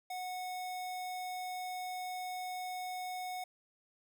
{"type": "tone", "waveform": "square", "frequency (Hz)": 734, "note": "F#5", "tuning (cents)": -14, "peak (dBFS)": -39, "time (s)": [0.1, 3.44], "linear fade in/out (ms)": 5, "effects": []}